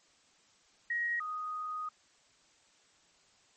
sine tone pair in turn, 1890 / 1245.1 Hz, A#6 / D#6, +23 / +1 cents, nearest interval perfect fifth, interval 722 cents, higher first, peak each -30 / -35 dBFS, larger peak first, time 0.9-1.2 / 1.2-1.89 s, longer second, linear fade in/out 5 ms, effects white hiss -66 dBFS RMS until 3.56 s + MP3 32 kbps

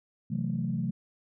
sine chord, F# half-diminished seventh, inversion second, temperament equal, 130.81 / 164.81 / 185 / 220 Hz, C3 / E3 / F#3 / A3, 0 / 0 / 0 / 0 cents, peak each -33 dBFS, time 0.3-0.91 s, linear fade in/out 10 ms, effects tanh soft clip ceiling -18 dBFS

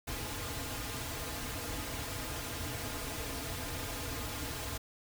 pink noise with comb filter, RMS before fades -39 dBFS, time 0.07-4.78 s, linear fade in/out 10 ms, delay 5.3 ms, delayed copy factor -1, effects none

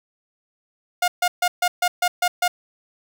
sawtooth tone bursts, 712 Hz, F5, 33 cents sharp, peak -13 dBFS, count 8, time 1.02-2.48 s, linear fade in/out 5 ms, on 60 ms, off 140 ms, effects none

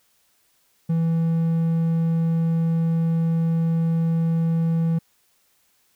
triangle tone with hard clipping, 164.81 Hz, E3, in tune, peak -19 dBFS, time 0.89-4.99 s, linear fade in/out 10 ms, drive 6 dB, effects white hiss -64 dBFS RMS until 5.95 s

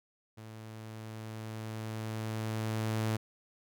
sawtooth tone with level ramp, 110 Hz, A2, in tune, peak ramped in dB -42 to -25 dBFS, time 0.37-3.17 s, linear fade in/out 10 ms, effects none

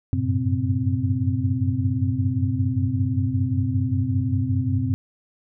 sine tone cluster, 93.3 / 98.5 / 110.6 / 128 / 259.9 Hz, F#2 / G2 / A2 / C3 / C4, +15 / +9 / +9 / -38 / -11 cents, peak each -26 dBFS, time 0.13-4.94 s, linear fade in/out 0 ms, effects none

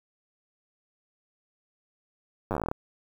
slowing click train, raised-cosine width 1 ms, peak -15 dBFS, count 13, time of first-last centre 2.51-2.714 s, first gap 9 ms, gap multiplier 1.11, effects 8-bit

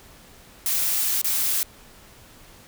blue noise with dropouts, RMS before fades -23 dBFS, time 0.66-1.63 s, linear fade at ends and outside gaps 1 ms, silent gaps 1.215-1.244 s, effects pink hiss -49 dBFS RMS until 2.67 s

